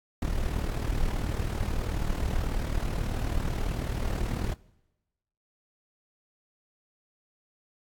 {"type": "noise with amplitude modulation", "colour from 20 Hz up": "brown", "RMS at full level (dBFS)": -26, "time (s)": [0.22, 4.54], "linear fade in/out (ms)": 2, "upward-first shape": "sine", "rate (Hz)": 38.4, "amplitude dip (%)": 65, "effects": ["noise-tail reverb RT60 1.0 s tail -22 dB re dry", "AAC 64 kbps"]}